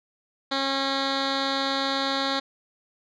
10% pulse tone with low-pass filter, 272.2 Hz, C#4, 31 cents flat, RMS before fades -26 dBFS, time 0.51-2.4 s, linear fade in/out 10 ms, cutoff 4000 Hz, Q 3.4, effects none

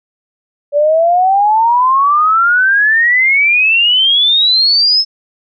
sine exponential sweep, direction up, 570 to 5274 Hz, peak -7 dBFS, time 0.72-5.05 s, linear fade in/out 50 ms, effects none

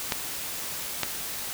clicks, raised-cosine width 0.2 ms, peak -7 dBFS, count 2, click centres 0.122 / 1.033 s, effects white hiss -34 dBFS RMS until 1.53 s

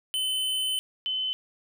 square / sine tone pair in turn, 3042 / 3042 Hz, F#7 / F#7, +47 / +47 cents, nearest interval unison, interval 0 cents, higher neither, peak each -26 dBFS, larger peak neither, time 0.14-0.79 / 1.06-1.33 s, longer first, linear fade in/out 0 ms, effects none

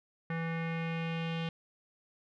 square tone with low-pass filter sweep, 164.81 Hz, E3, in tune, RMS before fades -35 dBFS, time 0.3-1.49 s, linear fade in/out 2 ms, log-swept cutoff 1900 to 3100 Hz, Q 3.4, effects none

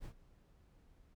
brown noise with ADSR envelope, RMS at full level -45 dBFS, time 0-1.15 s, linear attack 51 ms, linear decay 78 ms, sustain -19 dB, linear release 22 ms, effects none

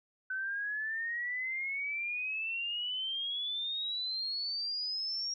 sine exponential sweep, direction up, 1514 to 5630 Hz, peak -33 dBFS, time 0.3-5.34 s, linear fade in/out 5 ms, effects none

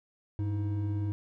triangle tone pair together, 100.32 / 317.3 Hz, G2 / D#4, +41 / +34 cents, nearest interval octave + minor sixth, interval 1993 cents, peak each -27 / -36 dBFS, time 0.39-1.12 s, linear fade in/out 0 ms, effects none

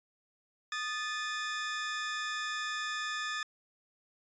sawtooth tone pair together, 1233 / 1745.8 Hz, D#6 / A6, -16 / -14 cents, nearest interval tritone, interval 602 cents, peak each -34 / -32 dBFS, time 0.72-3.43 s, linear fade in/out 2 ms, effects resampled to 16000 Hz

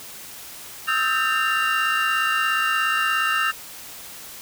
triangle tone cluster, 1267 / 1324 / 1573 / 1799 / 2783 Hz, D#6 / E6 / G6 / A6 / F7, +31 / +7 / +6 / +38 / -7 cents, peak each -24 dBFS, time 0.87-3.52 s, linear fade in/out 20 ms, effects white hiss -39 dBFS RMS until 4.41 s

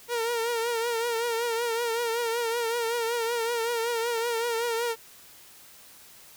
sawtooth tone with vibrato, 465.6 Hz, A#4, 2 cents flat, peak -22 dBFS, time 0.08-4.96 s, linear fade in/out 50 ms, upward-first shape triangle, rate 5.3 Hz, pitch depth 71 cents each way, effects white hiss -51 dBFS RMS until 6.36 s

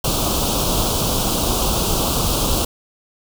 pink band-stop noise, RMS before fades -19 dBFS, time 0.04-2.65 s, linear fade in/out 5 ms, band 1300 to 2800 Hz, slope 48 dB/octave, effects none

